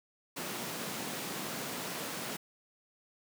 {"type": "high-pass noise", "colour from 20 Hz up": "pink", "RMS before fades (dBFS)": -39, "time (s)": [0.36, 2.37], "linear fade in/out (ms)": 10, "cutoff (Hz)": 150, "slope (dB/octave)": 24, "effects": []}